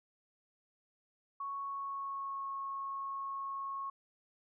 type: tone with pitch glide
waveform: sine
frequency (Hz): 1108.7 to 1095.3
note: C#6 to C#6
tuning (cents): 0 to -21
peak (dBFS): -37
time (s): 1.4-3.9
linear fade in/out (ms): 5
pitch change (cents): -21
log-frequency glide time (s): 1.61-2.49
effects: none